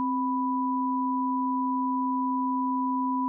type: tone pair together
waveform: sine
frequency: 262 / 989.2 Hz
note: C4 / B5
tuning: +2 / +3 cents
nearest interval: octave + major seventh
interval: 2301 cents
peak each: -27 dBFS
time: 0-3.28 s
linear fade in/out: 0 ms
effects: none